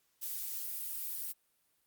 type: noise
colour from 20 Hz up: violet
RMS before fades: -39 dBFS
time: 0.21-1.33 s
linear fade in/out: 20 ms
effects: white hiss -75 dBFS RMS until 1.86 s + Opus 48 kbps